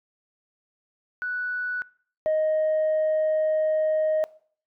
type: tone pair in turn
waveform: sine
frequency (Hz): 1480 / 623.6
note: F#6 / D#5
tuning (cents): 0 / +4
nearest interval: octave + minor third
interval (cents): 1496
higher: first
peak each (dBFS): -26 / -18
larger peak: second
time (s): 1.22-1.82 / 2.26-4.24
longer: second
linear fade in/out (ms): 0
effects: noise-tail reverb RT60 0.5 s tail -22 dB re dry + tanh soft clip ceiling -18 dBFS